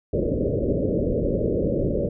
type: low-pass noise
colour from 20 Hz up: white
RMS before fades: -23 dBFS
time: 0.13-2.09 s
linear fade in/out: 5 ms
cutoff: 580 Hz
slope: 96 dB/octave
effects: none

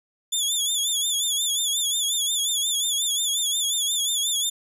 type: tone with vibrato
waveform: 20% pulse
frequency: 3452 Hz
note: A7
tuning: 34 cents flat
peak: -16 dBFS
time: 0.32-4.5 s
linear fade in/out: 10 ms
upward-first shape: sine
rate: 5.6 Hz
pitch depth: 84 cents each way
effects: none

